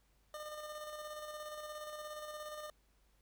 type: tone with tremolo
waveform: 25% pulse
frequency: 605 Hz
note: D#5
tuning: 49 cents flat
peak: -39 dBFS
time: 0.34-2.7 s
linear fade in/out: 2 ms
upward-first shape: square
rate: 17 Hz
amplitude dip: 35%
effects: added 50 Hz sine -70 dBFS peak until 3.21 s + pink hiss -75 dBFS RMS until 3.21 s